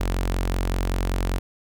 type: tone with notch filter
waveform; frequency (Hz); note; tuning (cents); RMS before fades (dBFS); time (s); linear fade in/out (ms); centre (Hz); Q
sawtooth; 45.18; F#1; -40; -24; 0-1.39; 10; 140; 1.9
effects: none